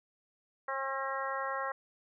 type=harmonic tone; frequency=269.5 Hz; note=C#4; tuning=49 cents flat; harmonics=2 / 3 / 4 / 5 / 6 / 7; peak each=-39 / -41 / -37 / -40 / -43 / -42 dBFS; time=0.68-1.72 s; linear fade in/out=5 ms; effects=none

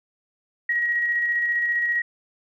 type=tone with tremolo; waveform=sine; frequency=1900 Hz; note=A#6; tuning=33 cents sharp; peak=-19 dBFS; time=0.69-2.02 s; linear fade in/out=5 ms; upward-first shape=square; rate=15 Hz; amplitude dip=25%; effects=none

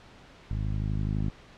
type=tone with low-pass filter sweep; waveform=10% pulse; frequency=51.91 Hz; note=G#1; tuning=in tune; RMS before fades=-29 dBFS; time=0.51-1.3 s; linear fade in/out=0 ms; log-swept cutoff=110 to 200 Hz; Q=0.89; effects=pink hiss -52 dBFS RMS until 1.57 s + low-pass 4000 Hz 12 dB/octave

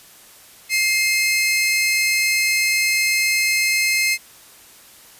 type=tone pair together; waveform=sawtooth; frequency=2108 / 2567 Hz; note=C7 / E7; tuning=+12 / -47 cents; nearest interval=minor third; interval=341 cents; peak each=-14 / -19 dBFS; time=0.69-4.18 s; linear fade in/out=50 ms; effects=white hiss -46 dBFS RMS until 5.19 s + resampled to 32000 Hz

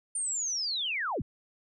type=linear sweep; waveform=sine; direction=down; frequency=9060 to 52.3 Hz; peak=-29 dBFS; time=0.15-1.22 s; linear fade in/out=5 ms; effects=none

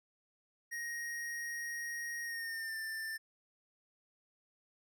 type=tone with pitch glide; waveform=square; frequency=1875 to 1781 Hz; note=A#6 to A6; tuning=+10 to +21 cents; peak=-39 dBFS; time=0.71-3.18 s; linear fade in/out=20 ms; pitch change=-89 cents; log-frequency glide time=2.23-2.77 s; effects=none

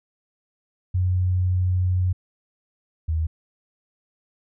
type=tone pair in turn; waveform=sine; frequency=91.3 / 79.91 Hz; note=F#2 / D#2; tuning=-23 / +47 cents; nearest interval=major second; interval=230 cents; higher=first; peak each=-18 / -20 dBFS; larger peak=first; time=0.94-2.13 / 3.08-3.27 s; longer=first; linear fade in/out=10 ms; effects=none

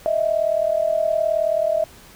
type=tone pair together; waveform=sine; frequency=622.3 / 661.3 Hz; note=D#5 / E5; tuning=0 / +5 cents; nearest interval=minor second; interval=105 cents; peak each=-20 dBFS; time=0.06-1.84 s; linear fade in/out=0 ms; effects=pink hiss -46 dBFS RMS until 2.15 s

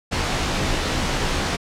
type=noise with comb filter; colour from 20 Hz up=pink; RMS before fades=-22 dBFS; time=0.11-1.57 s; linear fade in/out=20 ms; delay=18 ms; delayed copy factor=-0.65; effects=low-pass 6000 Hz 12 dB/octave

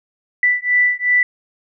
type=beating tone pair; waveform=sine; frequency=1975.5 / 1978.2 Hz; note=B6 / B6; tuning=0 / +2 cents; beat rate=2.7 Hz; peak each=-16 dBFS; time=0.43-1.23 s; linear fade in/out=2 ms; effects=none

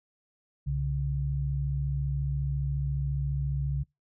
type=tone pair together; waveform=sine; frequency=65.41 / 139.89 Hz; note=C2 / C#3; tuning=0 / +16 cents; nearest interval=octave + minor second; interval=1316 cents; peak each=-31 / -28 dBFS; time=0.66-3.84 s; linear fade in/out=20 ms; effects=noise-tail reverb RT60 0.2 s tail -25 dB re dry

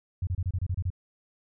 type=tone bursts; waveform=sine; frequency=90.8 Hz; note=F#2; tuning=32 cents flat; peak=-25 dBFS; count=9; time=0.22-0.903 s; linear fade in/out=5 ms; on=51 ms; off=28 ms; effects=none

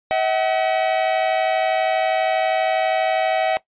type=tone pair together; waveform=45% pulse; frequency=642.6 / 755 Hz; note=E5 / F#5; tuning=-44 / +35 cents; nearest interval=minor third; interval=279 cents; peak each=-20 dBFS; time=0.11-3.57 s; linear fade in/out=0 ms; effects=noise-tail reverb RT60 0.1 s tail -18 dB re dry + resampled to 8000 Hz

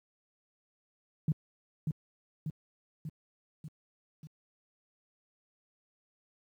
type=tone with echo; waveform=sine; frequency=154.9 Hz; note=D#3; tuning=7 cents flat; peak=-24 dBFS; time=1.28-1.32 s; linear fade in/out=2 ms; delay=590 ms; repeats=5; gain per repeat=-4 dB; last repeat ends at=4.27 s; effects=high-pass 80 Hz 12 dB/octave + 11-bit

